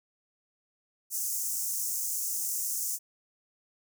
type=high-pass noise; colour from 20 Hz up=pink; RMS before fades=-32 dBFS; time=1.1-2.99 s; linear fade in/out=50 ms; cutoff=6000 Hz; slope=48 dB/octave; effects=none